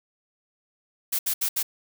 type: noise bursts at uneven times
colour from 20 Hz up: blue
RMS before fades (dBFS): -25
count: 4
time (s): 1.12-1.19 / 1.26-1.34 / 1.41-1.49 / 1.56-1.63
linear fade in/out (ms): 10
effects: none